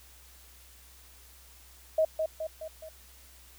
sine tone with echo, 633 Hz, D#5, 30 cents sharp, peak -21 dBFS, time 1.98-2.05 s, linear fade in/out 5 ms, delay 210 ms, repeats 4, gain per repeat -5 dB, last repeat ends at 2.89 s, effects added 63 Hz sine -56 dBFS peak until 3.58 s + white hiss -56 dBFS RMS until 3.58 s

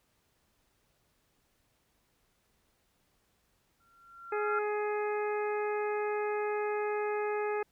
sine tone with exponential growth, 1373 Hz, F6, 30 cents flat, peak -28 dBFS, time 3.8-4.59 s, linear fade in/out 5 ms, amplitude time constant 170 ms
harmonic tone, 418.8 Hz, G#4, 15 cents sharp, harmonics 1 / 2 / 3 / 4 / 5 / 6, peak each -31 / -37 / -41 / -43 / -45 / -47 dBFS, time 4.32-7.63 s, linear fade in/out 5 ms
effects pink hiss -73 dBFS RMS until 7.71 s

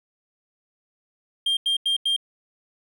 triangle tone bursts, 3196 Hz, G7, 33 cents sharp, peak -18 dBFS, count 4, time 1.46-2.164 s, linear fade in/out 5 ms, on 110 ms, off 88 ms, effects none

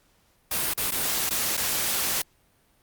white noise with dropouts, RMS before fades -26 dBFS, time 0.51-2.22 s, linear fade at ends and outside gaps 5 ms, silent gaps 0.737-0.776 / 0.909-0.919 / 1.294-1.307 / 1.57-1.575 s, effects pink hiss -64 dBFS RMS until 2.82 s + Opus 48 kbps

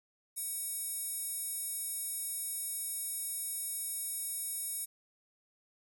square tone with high-pass filter, 759 Hz, F#5, 44 cents sharp, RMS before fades -38 dBFS, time 0.36-4.86 s, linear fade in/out 20 ms, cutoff 9700 Hz, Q 3.1, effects none

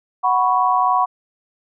sine chord, F# suspended fourth, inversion none, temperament just, 740 / 986.7 / 1110 Hz, F#5 / B5 / C#6, 0 / -2 / +2 cents, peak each -18 dBFS, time 0.23-1.06 s, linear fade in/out 20 ms, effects none

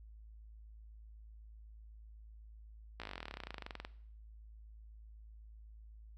slowing click train, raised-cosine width 0.3 ms, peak -27 dBFS, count 29, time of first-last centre 3-3.849 s, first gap 17 ms, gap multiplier 1.04, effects noise-tail reverb RT60 0.6 s tail -18 dB re dry + added 54 Hz sine -52 dBFS peak until 6.17 s

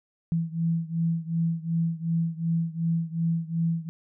sine beating tone pair, 164.81 / 167.51 Hz, E3 / E3, 0 / +28 cents, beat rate 2.7 Hz, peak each -26 / -28 dBFS, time 0.32-3.89 s, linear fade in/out 0 ms, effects none

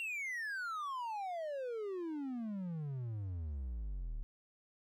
triangle exponential sweep, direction down, 2776 to 35.42 Hz, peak -36 dBFS, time 0-4.23 s, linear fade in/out 0 ms, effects none

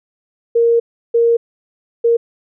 sine tone bursts at uneven times, 466.2 Hz, A#4, in tune, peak -9 dBFS, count 3, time 0.55-0.8 / 1.14-1.37 / 2.04-2.17 s, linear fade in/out 10 ms, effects none

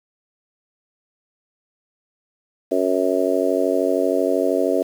harmonic tone, 92.9 Hz, F#2, 7 cents sharp, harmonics 3 / 4 / 5 / 6 / 7, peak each -23 / -23 / -23 / -23 / -23 dBFS, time 2.71-4.83 s, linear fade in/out 10 ms, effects 7-bit

